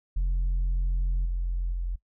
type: tone with level steps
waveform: sine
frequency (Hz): 43.65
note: F1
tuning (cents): 0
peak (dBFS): -20 / -24 / -26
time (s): 0.16-1.96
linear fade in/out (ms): 10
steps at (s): 1.25 / 1.72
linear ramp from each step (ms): 10
effects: noise-tail reverb RT60 0.1 s tail -20 dB re dry + tanh soft clip ceiling -22 dBFS